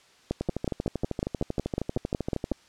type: two click trains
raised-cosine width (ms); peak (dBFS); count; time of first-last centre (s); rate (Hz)
2; -15 / -13; 28 / 13; 0.41-2.519 / 0.31-2.516; 12.8 / 5.44
effects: white hiss -58 dBFS RMS until 2.68 s + low-pass 6000 Hz 12 dB/octave